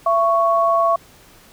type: tone pair together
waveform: sine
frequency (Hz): 672.5 / 1110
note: E5 / C#6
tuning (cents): +34 / +2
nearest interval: major sixth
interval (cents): 868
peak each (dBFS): -16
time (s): 0.06-0.96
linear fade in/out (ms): 5
effects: pink hiss -48 dBFS RMS until 1.52 s